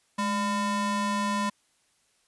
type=ring-modulated tone; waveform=square; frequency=401.1 Hz; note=G4; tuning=40 cents sharp; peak=-23 dBFS; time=0.18-1.5 s; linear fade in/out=10 ms; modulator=610 Hz; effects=white hiss -68 dBFS RMS until 2.27 s + resampled to 24000 Hz